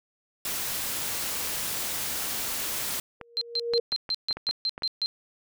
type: noise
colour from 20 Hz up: white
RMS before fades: -31 dBFS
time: 0.45-3 s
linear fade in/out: 2 ms
type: tone with exponential growth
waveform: sine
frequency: 470 Hz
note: A#4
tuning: 14 cents sharp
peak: -20 dBFS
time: 3.2-3.8 s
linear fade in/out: 5 ms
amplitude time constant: 130 ms
type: clicks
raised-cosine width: 0.5 ms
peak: -22 dBFS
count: 9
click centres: 3.213 / 3.736 / 3.924 / 4.092 / 4.31 / 4.37 / 4.491 / 4.779 / 4.822 s
type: tone bursts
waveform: sine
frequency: 4131 Hz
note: C8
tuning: 23 cents flat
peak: -24 dBFS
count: 10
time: 3.37-5.06 s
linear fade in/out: 0 ms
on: 43 ms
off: 140 ms
effects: none